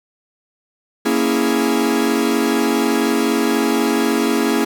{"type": "chord", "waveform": "45% pulse", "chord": "A# half-diminished seventh", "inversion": "none", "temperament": "equal", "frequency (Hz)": [233.1, 277.2, 329.6, 415.3], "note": ["A#3", "C#4", "E4", "G#4"], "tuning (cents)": [0, 0, 0, 0], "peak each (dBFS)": [-20, -20, -21, -21], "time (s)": [1.05, 4.65], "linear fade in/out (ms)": 10, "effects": ["7-bit"]}